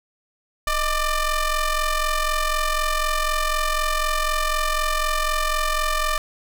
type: ring-modulated tone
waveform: sawtooth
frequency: 600 Hz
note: D5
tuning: 37 cents sharp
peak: -13 dBFS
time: 0.67-6.18 s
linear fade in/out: 2 ms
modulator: 578 Hz
effects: none